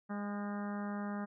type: harmonic tone with a mistuned harmonic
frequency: 204.6 Hz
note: G#3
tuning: 26 cents flat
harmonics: 1 / 2 / 3 / 4 / 5 / 6 / 7 / 8 / 9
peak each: -37 / -50 / -48 / -48 / -52 / -49 / -53 / -53 / -56 dBFS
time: 0.09-1.26 s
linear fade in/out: 20 ms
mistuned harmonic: 8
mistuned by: -31 cents
effects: none